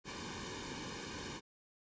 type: noise with comb filter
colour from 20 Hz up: pink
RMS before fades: -44 dBFS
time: 0.04-1.41 s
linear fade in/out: 50 ms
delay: 1.5 ms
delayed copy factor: -0.85
effects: resampled to 16000 Hz